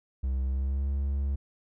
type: tone with pitch glide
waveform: triangle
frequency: 65.41 to 69.3 Hz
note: C2 to C#2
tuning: 0 to 0 cents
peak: -24 dBFS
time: 0.23-1.36 s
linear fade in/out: 10 ms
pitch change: +100 cents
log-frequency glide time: 0.44-0.88 s
effects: none